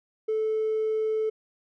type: tone with hard clipping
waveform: sine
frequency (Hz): 436.6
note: A4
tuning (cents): -13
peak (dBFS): -24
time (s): 0.28-1.3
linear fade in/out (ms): 10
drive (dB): 1
effects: none